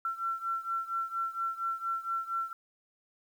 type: beating tone pair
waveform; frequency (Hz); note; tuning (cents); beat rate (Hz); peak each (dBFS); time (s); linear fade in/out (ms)
sine; 1350 / 1354.3; E6 / E6; +41 / +46; 4.3; -33 / -36; 0.05-2.53; 2
effects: 10-bit